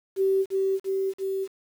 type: tone with echo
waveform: sine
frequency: 385.7 Hz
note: G4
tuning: 28 cents flat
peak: -19 dBFS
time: 0.16-0.46 s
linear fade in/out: 50 ms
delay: 340 ms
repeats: 3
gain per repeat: -2 dB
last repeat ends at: 1.48 s
effects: 8-bit